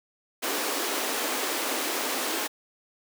pink high-pass noise, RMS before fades -29 dBFS, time 0.42-2.48 s, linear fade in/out 20 ms, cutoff 260 Hz, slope 48 dB/octave, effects none

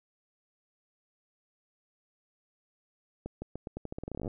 accelerating click train, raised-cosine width 2 ms, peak -24 dBFS, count 20, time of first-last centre 3.26-4.278 s, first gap 160 ms, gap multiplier 0.85, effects none

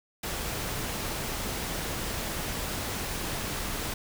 pink noise, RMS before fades -33 dBFS, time 0.23-3.94 s, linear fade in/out 5 ms, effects none

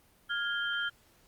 sine tone cluster, 1408 / 1652 / 3145 Hz, F6 / G#6 / G7, +14 / -10 / +5 cents, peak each -32 / -37 / -36 dBFS, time 0.29-0.9 s, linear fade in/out 20 ms, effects pink hiss -64 dBFS RMS until 1.27 s + Opus 32 kbps

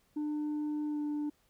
sine tone with pitch glide, 299.5 to 296.2 Hz, D4 to D4, +34 to +15 cents, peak -29 dBFS, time 0.16-1.3 s, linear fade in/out 10 ms, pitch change -19 cents, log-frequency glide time 0.87-1 s, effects tanh soft clip ceiling -31 dBFS + pink hiss -71 dBFS RMS until 1.49 s

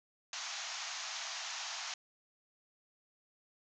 white band-pass noise, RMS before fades -42 dBFS, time 0.33-1.94 s, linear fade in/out 2 ms, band 650 to 6900 Hz, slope 96 dB/octave, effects none

